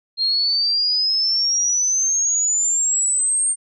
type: exponential sweep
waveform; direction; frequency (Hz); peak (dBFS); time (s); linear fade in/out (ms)
sine; up; 4186 to 8760; -16; 0.17-3.56; 50
effects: none